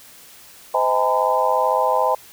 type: tone cluster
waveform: sine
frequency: 512 / 633 / 817 / 911 / 1009 Hz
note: C5 / D#5 / G#5 / A#5 / B5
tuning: -38 / +30 / -29 / -40 / +37 cents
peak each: -22 dBFS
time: 0.74-2.15 s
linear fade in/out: 5 ms
effects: white hiss -45 dBFS RMS until 2.32 s